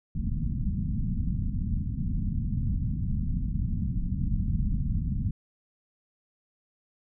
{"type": "low-pass noise", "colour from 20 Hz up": "pink", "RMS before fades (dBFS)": -28, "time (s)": [0.15, 5.31], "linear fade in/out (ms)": 5, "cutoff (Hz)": 230, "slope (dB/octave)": 48, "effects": []}